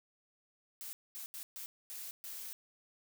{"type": "noise bursts at uneven times", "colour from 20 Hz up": "blue", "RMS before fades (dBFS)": -45, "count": 6, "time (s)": [[0.81, 0.93], [1.15, 1.26], [1.34, 1.43], [1.56, 1.66], [1.9, 2.11], [2.24, 2.53]], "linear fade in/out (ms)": 0, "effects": []}